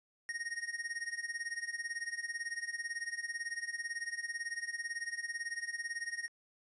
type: tone with tremolo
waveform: square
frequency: 1864.7 Hz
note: A#6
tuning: in tune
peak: -35 dBFS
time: 0.29-6.28 s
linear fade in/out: 0 ms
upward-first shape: sine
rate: 18 Hz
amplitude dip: 85%
effects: resampled to 24000 Hz + 12-bit